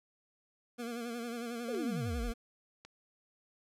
25% pulse tone with vibrato, 235.8 Hz, A#3, 20 cents sharp, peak -34 dBFS, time 0.78-2.34 s, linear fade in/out 20 ms, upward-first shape sine, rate 11 Hz, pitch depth 56 cents each way
sine exponential sweep, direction down, 555 to 36.37 Hz, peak -34 dBFS, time 1.68-2.32 s, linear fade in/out 10 ms
clicks, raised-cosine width 0.2 ms, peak -33 dBFS, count 2, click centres 1.748 / 2.85 s
effects resampled to 32000 Hz + 11-bit

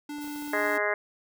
square tone, 293.7 Hz, D4, in tune, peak -35 dBFS, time 0.09-0.78 s, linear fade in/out 5 ms
clicks, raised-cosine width 1 ms, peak -37 dBFS, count 8, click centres 0.184 / 0.244 / 0.276 / 0.36 / 0.424 / 0.478 / 0.633 / 0.665 s
blue noise, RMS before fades -46 dBFS, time 0.2-0.78 s, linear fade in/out 20 ms
harmonic tone, 207.7 Hz, G#3, in tune, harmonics 2 / 3 / 4 / 5 / 6 / 7 / 8 / 9 / 10, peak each -32 / -30 / -37 / -35 / -36 / -36 / -31 / -34 / -33 dBFS, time 0.53-0.94 s, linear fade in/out 2 ms
effects none

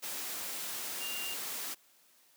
sine tone in noise, 2794 Hz, F7, in tune, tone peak -39 dBFS, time 1-1.35 s, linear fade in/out 20 ms, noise white, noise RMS -39 dBFS, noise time 0.02-1.75 s, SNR -3 dB, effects white hiss -65 dBFS RMS until 2.36 s + high-pass 200 Hz 12 dB/octave

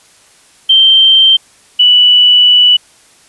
sine tone pair in turn, 3136 / 2960 Hz, G7 / F#7, 0 / 0 cents, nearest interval minor second, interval 100 cents, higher first, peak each -3 dBFS, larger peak neither, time 0.69-1.37 / 1.79-2.77 s, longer second, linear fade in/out 10 ms, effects white hiss -45 dBFS RMS until 3.28 s + resampled to 24000 Hz

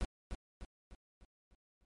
brown noise with echo, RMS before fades -34 dBFS, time 0.01-0.05 s, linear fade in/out 0 ms, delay 300 ms, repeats 6, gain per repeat -6 dB, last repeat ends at 1.85 s, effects MP3 48 kbps

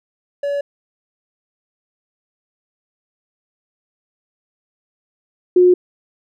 triangle / sine tone pair in turn, 569 / 360.7 Hz, C#5 / F#4, +45 / -44 cents, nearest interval minor sixth, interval 789 cents, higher first, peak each -16 / -7 dBFS, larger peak second, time 0.43-0.61 / 5.56-5.74 s, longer neither, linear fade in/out 5 ms, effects none

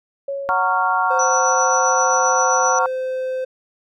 sine tone with exponential decay, 554.4 Hz, C#5, in tune, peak -21 dBFS, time 0.28-1.94 s, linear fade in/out 5 ms, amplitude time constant 360 ms
sine chord, Gb major seventh, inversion none, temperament just, 740 / 925 / 1110 / 1387.5 Hz, Gb5 / Bb5 / Db6 / F6, 0 / -14 / +2 / -12 cents, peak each -21 dBFS, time 0.49-2.86 s, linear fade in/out 0 ms
triangle tone with pitch glide, 520 to 517 Hz, C5 to C5, -11 to -21 cents, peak -19 dBFS, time 1.1-3.45 s, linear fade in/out 10 ms, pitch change -10 cents, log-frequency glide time 1.86-2.56 s
sine tone with tremolo, 5920 Hz, F#8, in tune, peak -19 dBFS, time 1.19-2.79 s, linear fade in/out 5 ms, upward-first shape triangle, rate 7.6 Hz, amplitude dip 45%
effects none

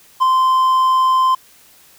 triangle tone with ADSR envelope, 1038 Hz, C6, 14 cents flat, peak -6 dBFS, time 0.2-1.35 s, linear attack 26 ms, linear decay 5 ms, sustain -3 dB, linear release 6 ms, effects white hiss -48 dBFS RMS until 1.98 s

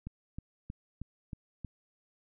click train, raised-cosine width 5 ms, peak -27 dBFS, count 6, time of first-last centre 0.07-1.647 s, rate 3.17 Hz, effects none

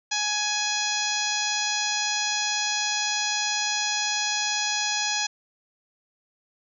harmonic tone with a mistuned harmonic, 837 Hz, G#5, 13 cents sharp, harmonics 1 / 2 / 3 / 4 / 5 / 6 / 7 / 8, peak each -32 / -32 / -32 / -32 / -32 / -32 / -32 / -32 dBFS, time 0.11-5.27 s, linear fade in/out 10 ms, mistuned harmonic 5, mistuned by -26 cents, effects none

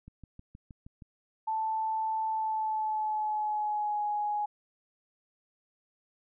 click train, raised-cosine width 5 ms, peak -35 dBFS, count 7, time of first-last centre 0.08-1.022 s, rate 6.37 Hz
sine tone with pitch glide, 880 to 834.5 Hz, A5 to G#5, 0 to +8 cents, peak -28 dBFS, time 1.47-4.46 s, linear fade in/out 10 ms, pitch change -92 cents, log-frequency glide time 2.29-4.03 s
effects none

